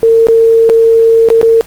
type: tone with dropouts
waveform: sine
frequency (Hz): 454.6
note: A#4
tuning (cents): -43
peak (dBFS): -3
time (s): 0.03-1.61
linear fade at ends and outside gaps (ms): 0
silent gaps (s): 0.27-0.285 / 0.692-0.698 / 1.287-1.302 / 1.414-1.429
effects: pink hiss -35 dBFS RMS until 1.66 s + Opus 24 kbps